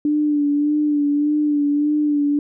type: tone with vibrato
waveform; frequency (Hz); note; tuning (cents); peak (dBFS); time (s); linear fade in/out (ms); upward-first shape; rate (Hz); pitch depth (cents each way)
sine; 294.3; D4; +4; -15; 0.05-2.39; 2; sine; 1.7; 35
effects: none